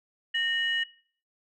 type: tone pair together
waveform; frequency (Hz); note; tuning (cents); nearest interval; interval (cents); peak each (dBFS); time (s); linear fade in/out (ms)
sine; 1840 / 2921; A#6 / F#7; -23 / -23; minor sixth; 800; -27; 0.34-0.84; 10
effects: noise-tail reverb RT60 0.5 s tail -21 dB re dry + tanh soft clip ceiling -17 dBFS